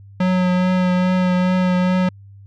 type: tone with vibrato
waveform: square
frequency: 182.6 Hz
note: F#3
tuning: 23 cents flat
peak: -15 dBFS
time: 0.2-2.09 s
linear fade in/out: 5 ms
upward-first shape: triangle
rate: 2.4 Hz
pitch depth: 18 cents each way
effects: added 99 Hz sine -39 dBFS peak until 2.46 s + low-pass 3000 Hz 12 dB/octave